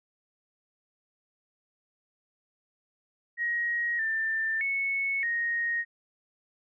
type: tone with pitch steps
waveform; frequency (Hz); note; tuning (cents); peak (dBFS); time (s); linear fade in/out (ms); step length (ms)
sine; 1889 / 1785 / 2205 / 1868; A#6 / A6 / C#7 / A#6; +22 / +24 / -10 / +3; -26; 3.37-5.85; 50; 620
effects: none